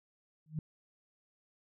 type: tone with exponential growth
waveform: sine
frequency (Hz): 155.56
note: D#3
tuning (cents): 0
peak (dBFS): -29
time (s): 0.46-0.59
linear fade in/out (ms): 2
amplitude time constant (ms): 28
effects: none